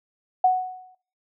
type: tone with exponential decay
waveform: sine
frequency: 740 Hz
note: F#5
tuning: in tune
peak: -12 dBFS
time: 0.44-0.95 s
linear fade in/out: 5 ms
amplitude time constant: 110 ms
effects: noise-tail reverb RT60 0.4 s tail -17 dB re dry